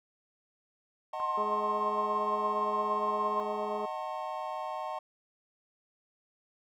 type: chord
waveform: triangle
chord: D# diminished seventh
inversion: none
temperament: just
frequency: 622.3 / 746.7 / 896 / 1075.3 Hz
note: D#5 / F#5 / A5 / C6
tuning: 0 / +16 / +31 / +47 cents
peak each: -38 dBFS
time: 1.13-4.99 s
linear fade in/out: 5 ms
type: tone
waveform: sine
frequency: 1058 Hz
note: C6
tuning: 19 cents sharp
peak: -30 dBFS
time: 1.2-3.4 s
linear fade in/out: 0 ms
type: harmonic tone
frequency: 210.3 Hz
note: G#3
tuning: 22 cents sharp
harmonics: 1 / 2 / 3 / 4 / 5 / 6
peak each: -43 / -36 / -40 / -49 / -43 / -50 dBFS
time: 1.37-3.86 s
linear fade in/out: 10 ms
effects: none